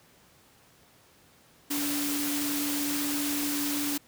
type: tone in noise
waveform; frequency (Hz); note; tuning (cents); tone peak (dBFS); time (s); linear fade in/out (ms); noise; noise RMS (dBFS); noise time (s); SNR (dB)
sine; 289.2; D4; -27; -30; 1.7-3.98; 10; white; -32; 1.7-3.98; -1
effects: pink hiss -59 dBFS RMS until 4.07 s + high-pass 80 Hz 12 dB/octave